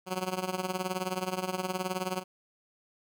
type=tone with tremolo; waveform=10% pulse; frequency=185 Hz; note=F#3; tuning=in tune; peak=-19 dBFS; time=0.06-2.24 s; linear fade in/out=50 ms; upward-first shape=triangle; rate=19 Hz; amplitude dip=90%; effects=none